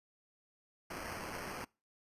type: noise with sample-and-hold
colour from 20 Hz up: violet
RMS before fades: -43 dBFS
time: 0.9-1.65 s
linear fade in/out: 10 ms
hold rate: 3675 Hz
effects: noise-tail reverb RT60 0.3 s tail -25 dB re dry + resampled to 32000 Hz